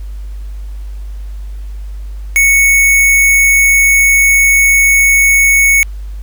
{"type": "tone with sample-and-hold", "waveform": "sine", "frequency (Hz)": 2217, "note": "C#7", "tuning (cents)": 0, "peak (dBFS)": -5, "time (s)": [2.36, 5.83], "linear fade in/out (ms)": 0, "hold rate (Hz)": 8820, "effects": ["added 50 Hz sine -21 dBFS peak until 6.22 s", "pink hiss -47 dBFS RMS until 6.22 s"]}